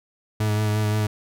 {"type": "tone with vibrato", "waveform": "40% pulse", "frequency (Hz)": 106.4, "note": "G#2", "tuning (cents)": 42, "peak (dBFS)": -19, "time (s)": [0.4, 1.07], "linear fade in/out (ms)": 5, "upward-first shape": "sine", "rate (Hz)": 5.7, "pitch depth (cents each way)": 21, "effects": []}